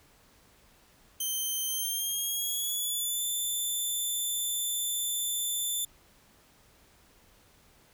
5% pulse tone with pitch glide, 3113 to 3535 Hz, G7 to A7, -13 to +7 cents, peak -22 dBFS, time 1.2-5.85 s, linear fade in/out 5 ms, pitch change +220 cents, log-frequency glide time 1.67-3.24 s, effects pink hiss -61 dBFS RMS until 7.93 s

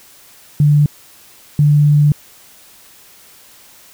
sine tone bursts at uneven times, 147.3 Hz, D3, 6 cents sharp, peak -7 dBFS, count 2, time 0.6-0.86 / 1.59-2.12 s, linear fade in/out 2 ms, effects white hiss -44 dBFS RMS until 3.93 s

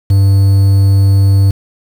triangle tone with quantisation, 98 Hz, G2, in tune, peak -3 dBFS, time 0.1-1.51 s, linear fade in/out 5 ms, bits 5, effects none

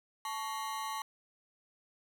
40% pulse ring-modulated tone, 997 Hz, B5, 16 cents sharp, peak -32 dBFS, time 0.25-1.02 s, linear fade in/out 2 ms, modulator 119 Hz, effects 12-bit

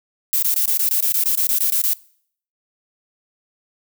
violet noise bursts, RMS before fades -18 dBFS, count 14, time 0.33-1.933 s, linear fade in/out 0 ms, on 95 ms, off 21 ms, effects noise-tail reverb RT60 0.6 s tail -23 dB re dry

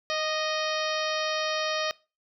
harmonic tone with a mistuned harmonic, 622.3 Hz, D#5, in tune, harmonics 1 / 2 / 3 / 4 / 5 / 6 / 7 / 8 / 9, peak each -30 / -33 / -35 / -36 / -37 / -38 / -38 / -39 / -40 dBFS, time 0.1-1.91 s, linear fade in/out 0 ms, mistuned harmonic 2, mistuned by -18 cents, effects noise-tail reverb RT60 0.3 s tail -22 dB re dry

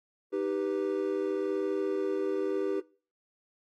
triangle chord, Eb augmented, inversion none, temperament equal with one note detuned, 311.1 / 392 / 492.2 Hz, Eb4 / G4 / B4, 0 / 0 / -6 cents, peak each -33 / -28 / -33 dBFS, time 0.32-2.81 s, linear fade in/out 20 ms, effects noise-tail reverb RT60 0.4 s tail -21 dB re dry + AAC 32 kbps

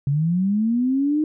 sine linear sweep, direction up, 135.4 to 311.1 Hz, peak -17 dBFS, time 0.07-1.24 s, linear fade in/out 2 ms, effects none

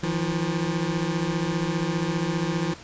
25% pulse beating tone pair, 160 / 175 Hz, D#3 / F3, +49 / +4 cents, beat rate 15 Hz, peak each -23 dBFS, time 0.03-2.74 s, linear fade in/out 5 ms, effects pink hiss -44 dBFS RMS until 2.83 s + resampled to 16000 Hz

